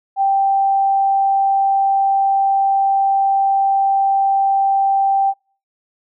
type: tone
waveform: sine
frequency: 784 Hz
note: G5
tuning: in tune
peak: -12 dBFS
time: 0.16-5.34 s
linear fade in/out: 50 ms
effects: noise-tail reverb RT60 0.4 s tail -25 dB re dry